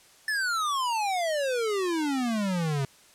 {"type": "exponential sweep", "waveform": "square", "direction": "down", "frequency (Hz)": [1778, 132.7], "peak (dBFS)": -26, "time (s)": [0.28, 2.85], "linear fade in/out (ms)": 2, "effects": ["white hiss -56 dBFS RMS until 3.14 s", "low-pass 10000 Hz 12 dB/octave"]}